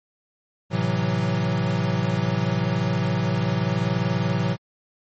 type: chord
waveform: square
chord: F# half-diminished seventh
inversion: first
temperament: equal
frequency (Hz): 110 / 130.81 / 164.81 / 185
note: A2 / C3 / E3 / F#3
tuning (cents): 0 / 0 / 0 / 0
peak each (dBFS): -27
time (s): 0.7-4.57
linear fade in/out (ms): 50
effects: low-pass 5000 Hz 12 dB/octave + MP3 32 kbps